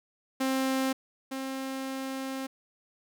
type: tone pair in turn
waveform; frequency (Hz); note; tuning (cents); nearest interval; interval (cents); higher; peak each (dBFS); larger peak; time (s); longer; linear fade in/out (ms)
sawtooth; 264.5 / 266.3; C4 / C4; +19 / +31; unison; 12; second; -22 / -29; first; 0.4-0.93 / 1.31-2.47; second; 10
effects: none